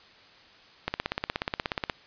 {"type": "click train", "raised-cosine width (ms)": 0.3, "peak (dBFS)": -11, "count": 18, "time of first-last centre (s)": [0.88, 1.898], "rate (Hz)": 16.7, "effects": ["white hiss -54 dBFS RMS until 2.06 s", "resampled to 11025 Hz"]}